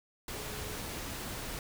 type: tone in noise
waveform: sine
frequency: 423.7 Hz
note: G#4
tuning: 35 cents sharp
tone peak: -47 dBFS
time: 0.34-0.76 s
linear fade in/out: 2 ms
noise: pink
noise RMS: -40 dBFS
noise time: 0.28-1.59 s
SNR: -10 dB
effects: none